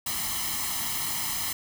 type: noise with comb filter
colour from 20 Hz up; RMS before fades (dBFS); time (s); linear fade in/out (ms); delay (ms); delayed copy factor
white; -30; 0.06-1.53; 5; 0.98; +0.8
effects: none